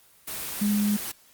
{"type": "tone in noise", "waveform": "sine", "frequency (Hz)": 206.9, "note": "G#3", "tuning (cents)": -6, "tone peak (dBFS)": -21, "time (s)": [0.61, 0.97], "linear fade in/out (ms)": 10, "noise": "white", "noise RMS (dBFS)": -33, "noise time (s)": [0.27, 1.12], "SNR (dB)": 9, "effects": ["white hiss -57 dBFS RMS until 1.33 s", "Opus 24 kbps"]}